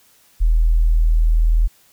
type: tone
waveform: sine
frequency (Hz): 40.34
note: E1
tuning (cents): -37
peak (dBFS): -11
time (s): 0.4-1.68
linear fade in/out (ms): 20
effects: white hiss -54 dBFS RMS until 1.92 s